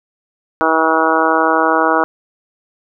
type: harmonic tone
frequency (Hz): 160.7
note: E3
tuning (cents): -44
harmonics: 2 / 3 / 4 / 5 / 6 / 7 / 8 / 9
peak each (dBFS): -19 / -19 / -19 / -19 / -19 / -19 / -19 / -19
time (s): 0.61-2.04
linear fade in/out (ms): 0
effects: none